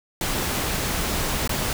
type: noise with dropouts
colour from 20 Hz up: pink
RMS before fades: -25 dBFS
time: 0.21-1.73 s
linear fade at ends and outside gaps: 1 ms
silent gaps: 1.476-1.493 s
effects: none